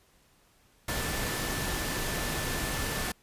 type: tone in noise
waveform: sine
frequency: 1760 Hz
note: A6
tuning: in tune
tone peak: -40 dBFS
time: 0.88-3.12 s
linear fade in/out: 5 ms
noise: pink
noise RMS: -32 dBFS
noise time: 0.88-3.12 s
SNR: -11 dB
effects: pink hiss -64 dBFS RMS until 3.22 s + resampled to 32000 Hz